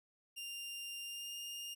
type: tone with pitch glide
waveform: sawtooth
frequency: 2794 to 2822 Hz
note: F7 to F7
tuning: 0 to +17 cents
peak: -40 dBFS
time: 0.36-1.75 s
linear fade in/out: 20 ms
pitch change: +17 cents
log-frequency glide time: 1.03-1.38 s
effects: none